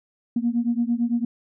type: beating tone pair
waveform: sine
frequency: 232.8 / 241.7 Hz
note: A#3 / B3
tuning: -2 / -37 cents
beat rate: 8.9 Hz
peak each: -22 / -23 dBFS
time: 0.36-1.25 s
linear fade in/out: 5 ms
effects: tanh soft clip ceiling -12 dBFS